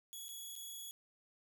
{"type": "tone with dropouts", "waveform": "10% pulse", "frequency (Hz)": 3369, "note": "G#7", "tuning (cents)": 24, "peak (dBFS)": -38, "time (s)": [0.13, 0.91], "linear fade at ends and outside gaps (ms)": 0, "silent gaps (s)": [[0.283, 0.29], [0.554, 0.562]], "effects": []}